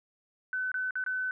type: tone with dropouts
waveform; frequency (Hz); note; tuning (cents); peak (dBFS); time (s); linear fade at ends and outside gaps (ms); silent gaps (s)
sine; 1512; F#6; +37; -29; 0.53-1.31; 1; 0.717-0.742 / 0.908-0.955 / 1.04-1.063
effects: none